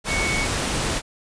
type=tone in noise; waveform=sine; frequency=2221 Hz; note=C#7; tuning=3 cents sharp; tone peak=-24 dBFS; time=0.07-0.48 s; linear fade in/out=50 ms; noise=pink; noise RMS=-24 dBFS; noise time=0.04-1.02 s; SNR=-3 dB; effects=resampled to 22050 Hz